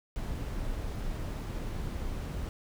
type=noise; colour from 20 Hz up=brown; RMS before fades=-35 dBFS; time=0.16-2.49 s; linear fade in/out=0 ms; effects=none